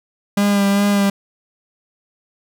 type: tone with vibrato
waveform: 45% pulse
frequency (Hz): 201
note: G3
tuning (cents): +44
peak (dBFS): -13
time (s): 0.37-1.1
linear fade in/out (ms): 5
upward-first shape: sine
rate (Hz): 2.5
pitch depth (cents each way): 22
effects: none